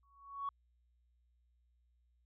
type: tone with exponential growth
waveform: sine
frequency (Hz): 1116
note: C#6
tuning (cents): +11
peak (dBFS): -33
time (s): 0.03-0.49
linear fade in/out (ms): 2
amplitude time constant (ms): 99
effects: tanh soft clip ceiling -31 dBFS + added 60 Hz sine -70 dBFS peak until 2.25 s